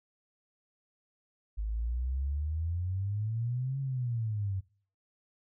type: exponential two-way sweep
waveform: sine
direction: up then down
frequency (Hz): 50.9 to 137.9 to 93.8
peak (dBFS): -30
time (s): 1.57-4.61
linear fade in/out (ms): 20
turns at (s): 3.8
effects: noise-tail reverb RT60 0.4 s tail -18 dB re dry